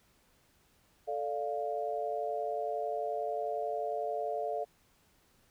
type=chord; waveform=sine; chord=D minor; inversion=second; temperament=equal; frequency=440 / 587.3 / 698.5 Hz; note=A4 / D5 / F5; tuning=0 / 0 / 0 cents; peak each=-37 / -37 / -35 dBFS; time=1.07-4.65 s; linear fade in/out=20 ms; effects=pink hiss -68 dBFS RMS until 5.5 s